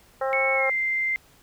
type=harmonic tone; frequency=266.4 Hz; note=C4; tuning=31 cents sharp; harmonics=2 / 3 / 4 / 5 / 6 / 7; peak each=-25 / -29 / -36 / -32 / -41 / -39 dBFS; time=0.21-0.7 s; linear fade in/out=5 ms
type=tone with pitch glide; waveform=sine; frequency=2206 to 2087 Hz; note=C#7 to C7; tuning=-9 to -5 cents; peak=-22 dBFS; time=0.33-1.16 s; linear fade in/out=0 ms; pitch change=-96 cents; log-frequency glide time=0.55-0.72 s
effects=pink hiss -56 dBFS RMS until 1.42 s